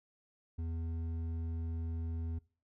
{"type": "tone with hard clipping", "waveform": "triangle", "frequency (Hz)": 82.41, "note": "E2", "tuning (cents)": 0, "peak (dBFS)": -37, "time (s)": [0.58, 2.39], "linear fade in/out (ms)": 10, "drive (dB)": 11, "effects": ["noise-tail reverb RT60 0.4 s tail -23 dB re dry"]}